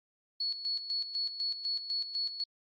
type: tone with tremolo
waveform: sine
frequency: 4392 Hz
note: C#8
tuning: 17 cents flat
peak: -30 dBFS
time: 0.4-2.44 s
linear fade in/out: 5 ms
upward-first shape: square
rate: 4 Hz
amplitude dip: 65%
effects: Opus 32 kbps